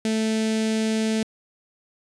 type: tone with notch filter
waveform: sawtooth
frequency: 220 Hz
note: A3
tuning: in tune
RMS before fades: -23 dBFS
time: 0.05-1.23 s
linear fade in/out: 2 ms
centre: 1100 Hz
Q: 0.8
effects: resampled to 22050 Hz